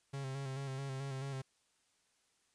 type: tone with vibrato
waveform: 45% pulse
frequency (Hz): 135.4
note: C#3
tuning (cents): -40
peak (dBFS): -39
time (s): 0.13-1.42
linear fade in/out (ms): 10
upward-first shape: square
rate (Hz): 4.6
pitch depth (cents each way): 34
effects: white hiss -75 dBFS RMS until 2.54 s + resampled to 22050 Hz